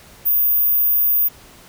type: tone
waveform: sine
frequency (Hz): 14917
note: A#9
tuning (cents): 0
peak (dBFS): -13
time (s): 0.25-1.29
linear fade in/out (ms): 20
effects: pink hiss -45 dBFS RMS until 1.68 s

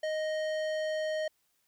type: tone with tanh clipping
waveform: sine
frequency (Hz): 622.3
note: D#5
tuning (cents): 0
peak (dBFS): -32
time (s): 0.03-1.28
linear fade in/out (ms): 5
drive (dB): 16
effects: white hiss -74 dBFS RMS until 1.67 s

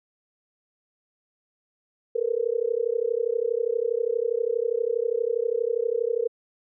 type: tone with amplitude modulation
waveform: sine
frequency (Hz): 466.2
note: A#4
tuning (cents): 0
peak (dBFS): -18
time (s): 2.15-6.28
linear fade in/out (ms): 10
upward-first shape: sine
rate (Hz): 32.4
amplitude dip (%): 100
effects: none

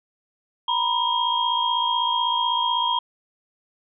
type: tone cluster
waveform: sine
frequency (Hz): 942 / 998 / 3236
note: A#5 / B5 / G#7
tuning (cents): +18 / +18 / -46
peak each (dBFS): -24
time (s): 0.68-2.99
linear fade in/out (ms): 5
effects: none

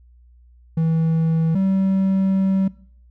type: tone pair in turn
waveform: triangle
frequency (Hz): 162.2 / 192.09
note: E3 / G3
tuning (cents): -28 / -35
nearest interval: minor third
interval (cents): 293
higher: second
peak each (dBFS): -14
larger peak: neither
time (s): 0.77-1.55 / 1.55-2.68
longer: second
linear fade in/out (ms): 5
effects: noise-tail reverb RT60 0.6 s tail -21 dB re dry + added 60 Hz sine -47 dBFS peak until 3.1 s

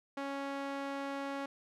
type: tone with band-pass filter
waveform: sawtooth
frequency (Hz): 277.2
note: C#4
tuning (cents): 0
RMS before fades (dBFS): -39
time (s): 0.17-1.46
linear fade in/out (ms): 5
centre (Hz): 950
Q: 0.55
effects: none

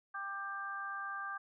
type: harmonic tone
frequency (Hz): 395.3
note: G4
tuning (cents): +15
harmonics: 2 / 3 / 4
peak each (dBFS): -48 / -41 / -42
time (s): 0.14-1.38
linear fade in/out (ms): 10
effects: none

